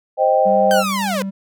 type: chord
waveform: sine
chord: C minor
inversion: none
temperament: equal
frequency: 523.3 / 622.3 / 784 Hz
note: C5 / Eb5 / G5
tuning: 0 / 0 / 0 cents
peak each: -16 dBFS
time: 0.17-0.84 s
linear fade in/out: 50 ms
type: tone with vibrato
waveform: triangle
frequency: 196 Hz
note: G3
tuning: in tune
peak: -20 dBFS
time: 0.45-1.31 s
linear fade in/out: 20 ms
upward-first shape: triangle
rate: 2.1 Hz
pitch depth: 15 cents each way
type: linear sweep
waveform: sawtooth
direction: down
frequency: 1580 to 485.2 Hz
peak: -16 dBFS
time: 0.71-1.22 s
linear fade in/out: 0 ms
effects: none